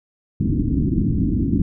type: low-pass noise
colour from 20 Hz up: white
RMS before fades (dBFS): -19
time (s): 0.4-1.62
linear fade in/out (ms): 5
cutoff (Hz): 300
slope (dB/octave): 48
effects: none